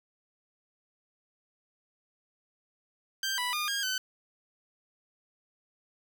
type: tone with pitch steps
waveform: 15% pulse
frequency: 1574 / 986 / 1214 / 1620 / 1519 Hz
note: G6 / B5 / D#6 / G#6 / F#6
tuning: +7 / -3 / -43 / -43 / +45 cents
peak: -23 dBFS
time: 3.23-3.98 s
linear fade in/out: 2 ms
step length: 150 ms
effects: none